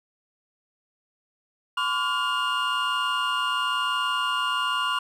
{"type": "tone cluster", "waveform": "triangle", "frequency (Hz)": [1017, 1138, 1416, 2826], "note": ["C6", "C#6", "F6", "F7"], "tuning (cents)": [-50, 45, 23, 20], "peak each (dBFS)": -27, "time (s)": [1.77, 4.99], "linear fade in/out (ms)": 5, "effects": []}